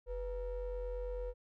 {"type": "ring-modulated tone", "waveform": "triangle", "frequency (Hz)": 224.4, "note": "A3", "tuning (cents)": 34, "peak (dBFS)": -32, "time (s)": [0.06, 1.34], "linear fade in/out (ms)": 50, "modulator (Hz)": 269, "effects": []}